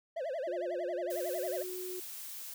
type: tone with vibrato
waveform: triangle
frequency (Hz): 585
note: D5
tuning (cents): -7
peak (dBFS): -32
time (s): 0.16-1.63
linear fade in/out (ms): 10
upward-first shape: sine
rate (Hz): 11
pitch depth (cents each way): 260
type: tone with pitch glide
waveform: sine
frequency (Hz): 356.3 to 366.3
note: F4 to F#4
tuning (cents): +35 to -17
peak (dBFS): -39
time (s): 0.47-2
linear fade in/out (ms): 5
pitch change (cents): +48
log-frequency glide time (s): 1.19-1.47
type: noise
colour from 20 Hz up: blue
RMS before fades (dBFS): -44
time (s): 1.1-2.54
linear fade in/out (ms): 5
effects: none